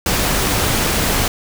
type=noise; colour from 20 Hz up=pink; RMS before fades=-17 dBFS; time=0.06-1.28 s; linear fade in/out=2 ms; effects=none